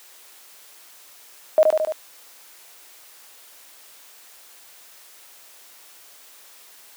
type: tone with echo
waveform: sine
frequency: 625 Hz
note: D#5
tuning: 8 cents sharp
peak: -9 dBFS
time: 1.58-1.63 s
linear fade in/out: 0 ms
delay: 73 ms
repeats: 4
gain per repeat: -3 dB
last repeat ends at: 1.922 s
effects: white hiss -48 dBFS RMS until 6.96 s + high-pass 400 Hz 12 dB/octave